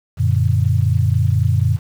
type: chord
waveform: sine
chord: Gb augmented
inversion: none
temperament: equal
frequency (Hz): 92.5 / 116.54 / 146.83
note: Gb2 / Bb2 / D3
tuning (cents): 0 / 0 / 0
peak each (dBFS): -16 / -16 / -20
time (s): 0.17-1.79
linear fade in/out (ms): 50
effects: 7-bit